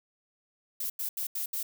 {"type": "noise bursts at uneven times", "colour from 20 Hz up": "violet", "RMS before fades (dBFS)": -33, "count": 5, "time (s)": [[0.8, 0.9], [0.99, 1.09], [1.17, 1.27], [1.35, 1.46], [1.53, 1.63]], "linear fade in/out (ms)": 5, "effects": []}